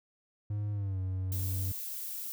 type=tone with pitch glide; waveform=triangle; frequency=103.83 to 93.58 Hz; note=G#2 to F#2; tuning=0 to +20 cents; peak=-29 dBFS; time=0.5-1.72 s; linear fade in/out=5 ms; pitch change=-180 cents; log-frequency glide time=0.72-0.99 s
type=noise; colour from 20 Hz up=violet; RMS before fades=-39 dBFS; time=1.32-2.32 s; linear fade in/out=0 ms
effects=none